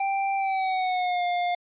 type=tone with pitch glide; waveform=square; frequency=785 to 707.5 Hz; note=G5 to F5; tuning=+2 to +22 cents; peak=-24 dBFS; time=0-1.55 s; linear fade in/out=5 ms; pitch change=-180 cents; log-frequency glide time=0.36-1.24 s; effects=resampled to 8000 Hz